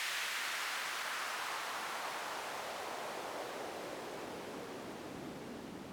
white noise with band-pass filter sweep, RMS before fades -42 dBFS, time 0-5.92 s, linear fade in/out 0 ms, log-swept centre 2000 to 220 Hz, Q 1.2, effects none

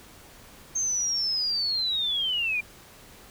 sine linear sweep, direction down, 6400 to 2368 Hz, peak -24 dBFS, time 0.75-2.61 s, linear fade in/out 10 ms, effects pink hiss -50 dBFS RMS until 3.3 s

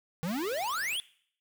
square exponential sweep, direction up, 155.56 to 3520 Hz, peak -31 dBFS, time 0.23-1 s, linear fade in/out 0 ms
white band-stop noise, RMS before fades -47 dBFS, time 0.27-0.97 s, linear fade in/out 10 ms, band 5100 to 13000 Hz, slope 96 dB/octave
effects noise-tail reverb RT60 0.6 s tail -21 dB re dry

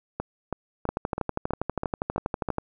two click trains, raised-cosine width 1 ms, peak -12 / -14 dBFS, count 22 / 8, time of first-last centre 0.89-2.584 / 0.2-2.488 s, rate 12.4 / 3.06 Hz, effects none

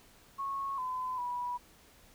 sine tone with pitch steps, 1098 / 1016 / 978 Hz, C#6 / B5 / B5, -17 / +49 / -17 cents, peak -33 dBFS, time 0.38-1.58 s, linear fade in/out 20 ms, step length 400 ms, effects pink hiss -60 dBFS RMS until 2.14 s

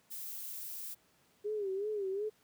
violet noise, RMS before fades -43 dBFS, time 0.1-0.95 s, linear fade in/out 20 ms
sine tone with vibrato, 404 Hz, G#4, 48 cents flat, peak -33 dBFS, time 1.44-2.3 s, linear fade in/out 20 ms, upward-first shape sine, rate 2.7 Hz, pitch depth 110 cents each way
effects pink hiss -69 dBFS RMS until 2.43 s + high-pass 100 Hz 12 dB/octave

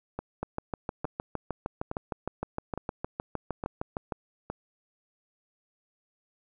two click trains, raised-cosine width 1 ms, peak -19 / -17 dBFS, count 6 / 25, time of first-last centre 0.19-4.5 / 0.43-4.122 s, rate 1.16 / 6.5 Hz, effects none

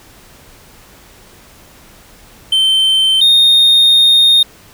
triangle tone pair in turn, 3100 / 3687 Hz, G7 / A#7, -20 / -20 cents, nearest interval minor third, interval 300 cents, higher second, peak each -7 / -4 dBFS, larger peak second, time 2.52-3.21 / 3.21-4.43 s, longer second, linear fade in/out 5 ms, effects pink hiss -42 dBFS RMS until 4.73 s

